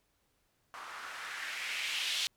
violet noise with low-pass filter sweep, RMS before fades -38 dBFS, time 0.74-2.27 s, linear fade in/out 0 ms, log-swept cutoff 1100 to 3500 Hz, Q 2.3, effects pink hiss -75 dBFS RMS until 2.36 s

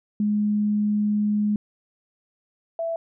sine tone pair in turn, 209 / 663.5 Hz, G#3 / E5, +11 / +11 cents, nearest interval octave + minor sixth, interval 2000 cents, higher second, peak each -19 / -24 dBFS, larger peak first, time 0.2-1.56 / 2.79-2.96 s, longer first, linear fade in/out 2 ms, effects none

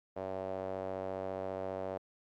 sawtooth tone with band-pass filter, 94.7 Hz, F#2, 41 cents sharp, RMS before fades -39 dBFS, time 0.16-1.98 s, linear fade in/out 10 ms, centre 600 Hz, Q 3.2, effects Opus 32 kbps

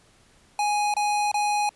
square tone bursts, 830.6 Hz, G#5, in tune, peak -22 dBFS, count 3, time 0.59-1.692 s, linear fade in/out 2 ms, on 350 ms, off 26 ms, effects pink hiss -58 dBFS RMS until 1.75 s + resampled to 24000 Hz

